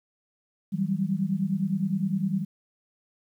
sine tone cluster, 160.1 / 189.7 / 199.5 Hz, D#3 / F#3 / G3, +50 / +43 / +31 cents, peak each -31 / -27 / -28 dBFS, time 0.72-2.45 s, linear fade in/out 20 ms, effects 10-bit

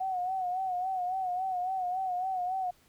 sine tone with vibrato, 740 Hz, F#5, in tune, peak -29 dBFS, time 0-2.71 s, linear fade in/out 10 ms, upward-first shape sine, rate 3.6 Hz, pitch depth 63 cents each way, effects pink hiss -64 dBFS RMS until 2.88 s

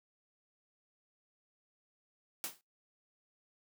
white noise with exponential decay, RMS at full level -35 dBFS, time 2.44-2.61 s, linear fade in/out 0 ms, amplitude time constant 35 ms, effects noise-tail reverb RT60 0.2 s tail -23 dB re dry + high-pass 150 Hz 12 dB/octave

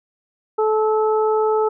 harmonic tone, 433.6 Hz, A4, 25 cents flat, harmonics 1 / 2 / 3, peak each -16 / -22 / -26 dBFS, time 0.58-1.69 s, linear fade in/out 10 ms, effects none

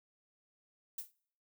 violet noise with exponential decay, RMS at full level -36 dBFS, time 0.98-1.12 s, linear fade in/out 5 ms, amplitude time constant 29 ms, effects noise-tail reverb RT60 0.6 s tail -24 dB re dry

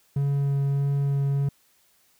triangle tone with vibrato, 140 Hz, C#3, 18 cents sharp, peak -19 dBFS, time 0.16-1.49 s, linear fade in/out 5 ms, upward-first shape sine, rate 1.6 Hz, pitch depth 9 cents each way, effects white hiss -63 dBFS RMS until 2.19 s

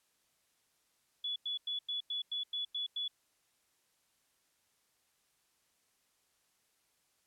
sine tone bursts, 3415 Hz, G#7, 48 cents sharp, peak -34 dBFS, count 9, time 1.24-3.08 s, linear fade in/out 5 ms, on 120 ms, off 95 ms, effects white hiss -75 dBFS RMS until 7.26 s + low-pass 12000 Hz 12 dB/octave

